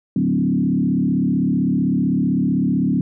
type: tone with frequency modulation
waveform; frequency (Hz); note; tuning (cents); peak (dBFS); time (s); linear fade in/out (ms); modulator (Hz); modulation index
sine; 220; A3; 0; -15; 0.16-3.01; 2; 35.7; 1.9
effects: none